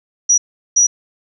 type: tone bursts at uneven times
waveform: sine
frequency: 5820 Hz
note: F#8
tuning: 29 cents flat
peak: -8 dBFS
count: 2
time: 0.29-0.38 / 0.76-0.87 s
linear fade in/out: 10 ms
effects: none